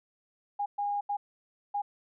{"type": "tone bursts at uneven times", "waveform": "sine", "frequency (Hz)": 816, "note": "G#5", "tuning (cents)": -31, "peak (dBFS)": -28, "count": 4, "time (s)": [[0.59, 0.66], [0.78, 1.01], [1.09, 1.17], [1.74, 1.82]], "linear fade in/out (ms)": 10, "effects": []}